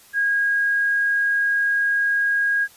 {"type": "tone", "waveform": "sine", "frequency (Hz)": 1636, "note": "G#6", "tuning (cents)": -26, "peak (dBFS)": -17, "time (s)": [0.13, 2.68], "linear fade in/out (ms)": 50, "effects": ["white hiss -50 dBFS RMS until 2.76 s", "resampled to 32000 Hz"]}